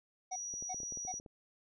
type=tone; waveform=sine; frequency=5800 Hz; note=F#8; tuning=35 cents flat; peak=-39 dBFS; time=0.31-1.2 s; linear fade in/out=20 ms
type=tone bursts; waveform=triangle; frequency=740 Hz; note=F#5; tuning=in tune; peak=-37 dBFS; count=3; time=0.31-1.123 s; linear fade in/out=10 ms; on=51 ms; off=330 ms
type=clicks; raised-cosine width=2 ms; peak=-38 dBFS; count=11; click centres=0.539 / 0.625 / 0.745 / 0.802 / 0.832 / 0.923 / 0.973 / 1.05 / 1.14 / 1.199 / 1.262 s
effects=none